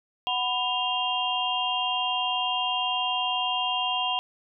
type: tone cluster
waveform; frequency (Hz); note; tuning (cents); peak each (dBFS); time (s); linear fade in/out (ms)
sine; 740 / 999 / 2798 / 3210; F#5 / B5 / F7 / G7; 0 / +20 / +3 / +40; -30 / -30 / -29 / -30; 0.27-4.19; 0
effects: none